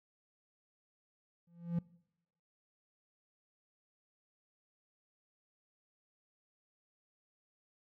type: tone with exponential growth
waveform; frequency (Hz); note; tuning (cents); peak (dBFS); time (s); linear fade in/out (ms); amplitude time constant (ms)
triangle; 170.9; F3; -37; -26; 1.47-1.79; 5; 68
effects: noise-tail reverb RT60 0.8 s tail -23 dB re dry